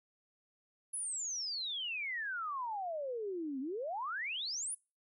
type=exponential two-way sweep; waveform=sine; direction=down then up; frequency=10660 to 254.7 to 10660 Hz; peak=-36 dBFS; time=0.93-4.75 s; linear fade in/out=10 ms; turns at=3.6 s; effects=noise-tail reverb RT60 0.3 s tail -24 dB re dry